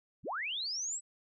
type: linear sweep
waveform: sine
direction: up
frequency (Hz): 44.77 to 8000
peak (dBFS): -34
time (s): 0.23-1.01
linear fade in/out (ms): 50
effects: none